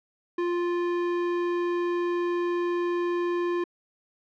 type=tone; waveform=square; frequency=349.2 Hz; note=F4; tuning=in tune; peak=-25 dBFS; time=0.38-3.64 s; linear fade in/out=5 ms; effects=low-pass 2000 Hz 12 dB/octave